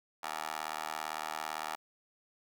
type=tone with high-pass filter; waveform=15% pulse; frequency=77.78 Hz; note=D#2; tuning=in tune; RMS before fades=-39 dBFS; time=0.23-1.76 s; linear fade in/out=5 ms; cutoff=920 Hz; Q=2.1; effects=none